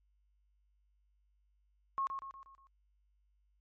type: tone with echo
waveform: sine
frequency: 1086 Hz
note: C#6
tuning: 36 cents flat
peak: -31 dBFS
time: 1.98-2.07 s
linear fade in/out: 0 ms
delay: 120 ms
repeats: 5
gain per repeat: -6 dB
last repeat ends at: 2.67 s
effects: added 50 Hz sine -70 dBFS peak until 3.6 s + MP3 32 kbps